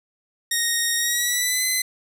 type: tone with pitch glide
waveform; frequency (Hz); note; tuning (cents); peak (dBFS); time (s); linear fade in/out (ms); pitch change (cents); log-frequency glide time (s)
10% pulse; 1864.7 to 2033; A#6 to B6; 0 to +50; -11; 0.51-1.82; 5; +150; 0.97-1.65
effects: none